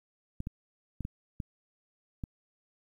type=clicks; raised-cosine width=5 ms; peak=-23 dBFS; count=6; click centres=0.404 / 0.471 / 1.007 / 1.051 / 1.402 / 2.238 s; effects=10-bit